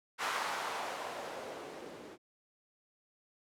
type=noise with low-pass filter sweep; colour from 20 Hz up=violet; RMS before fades=-40 dBFS; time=0.18-2.18 s; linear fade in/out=50 ms; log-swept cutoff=1200 to 330 Hz; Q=1.5; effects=none